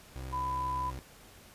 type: tone with pitch glide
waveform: 30% pulse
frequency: 65.41 to 64.96 Hz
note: C2 to C2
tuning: 0 to -12 cents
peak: -36 dBFS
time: 0.16-0.99 s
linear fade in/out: 0 ms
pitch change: -12 cents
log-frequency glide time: 0.49-0.64 s
type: tone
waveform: sine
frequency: 1000 Hz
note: B5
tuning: 21 cents sharp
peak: -31 dBFS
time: 0.32-0.91 s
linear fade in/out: 20 ms
effects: pink hiss -55 dBFS RMS until 1.54 s + resampled to 32000 Hz